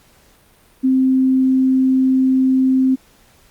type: tone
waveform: sine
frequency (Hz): 261.5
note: C4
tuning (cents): -1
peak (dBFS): -11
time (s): 0.83-2.96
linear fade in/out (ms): 20
effects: pink hiss -52 dBFS RMS until 3.5 s + Opus 48 kbps